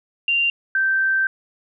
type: tone pair in turn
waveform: sine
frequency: 2778 / 1559.1 Hz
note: F7 / G6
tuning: -10 / -10 cents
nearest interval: minor seventh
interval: 1000 cents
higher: first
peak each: -16 dBFS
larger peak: neither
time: 0.28-0.5 / 0.75-1.27 s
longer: second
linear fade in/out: 2 ms
effects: none